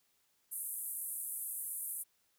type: band-pass noise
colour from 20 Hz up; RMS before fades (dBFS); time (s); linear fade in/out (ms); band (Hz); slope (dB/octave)
white; -41; 0.51-2.04; 20; 9200 to 13000; 48
effects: white hiss -75 dBFS RMS until 2.38 s